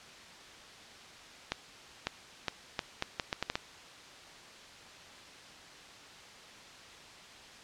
accelerating click train, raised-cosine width 0.2 ms, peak -13 dBFS, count 10, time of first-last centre 1.52-3.555 s, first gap 550 ms, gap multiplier 0.75, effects white hiss -51 dBFS RMS until 7.63 s + low-pass 5000 Hz 12 dB/octave

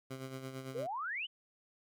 15% pulse tone with tremolo, 132.1 Hz, C3, 17 cents sharp, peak -34 dBFS, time 0.1-0.87 s, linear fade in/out 10 ms, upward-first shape sine, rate 8.9 Hz, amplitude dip 55%
sine exponential sweep, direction up, 430.9 to 3136 Hz, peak -36 dBFS, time 0.74-1.27 s, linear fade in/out 20 ms
effects none

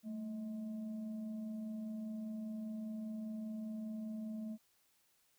sine tone with frequency modulation, 220 Hz, A3, in tune, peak -40 dBFS, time 0.03-4.58 s, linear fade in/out 50 ms, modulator 415 Hz, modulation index 0.32, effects white hiss -74 dBFS RMS until 5.38 s

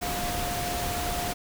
sine tone in noise, 707 Hz, F5, 21 cents sharp, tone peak -32 dBFS, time 0.01-1.34 s, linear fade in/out 20 ms, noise pink, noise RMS -31 dBFS, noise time 0.01-1.34 s, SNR -4 dB, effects none

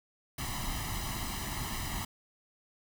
pink noise with comb filter, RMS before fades -36 dBFS, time 0.38-2.05 s, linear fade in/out 5 ms, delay 1 ms, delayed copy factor +0.8, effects none

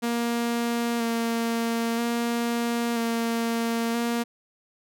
sawtooth tone with vibrato, 233.1 Hz, A#3, in tune, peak -20 dBFS, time 0.02-4.24 s, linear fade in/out 20 ms, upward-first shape square, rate 0.51 Hz, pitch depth 17 cents each way, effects none

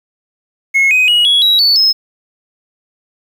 triangle tone with pitch steps, 2173 / 2511 / 2901 / 3351 / 3872 / 4473 / 5168 Hz, C#7 / D#7 / F#7 / G#7 / B7 / C#8 / E8, -35 / +15 / -35 / +15 / -35 / +15 / -35 cents, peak -5 dBFS, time 0.74-1.93 s, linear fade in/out 20 ms, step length 170 ms, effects tanh soft clip ceiling -2 dBFS + 7-bit

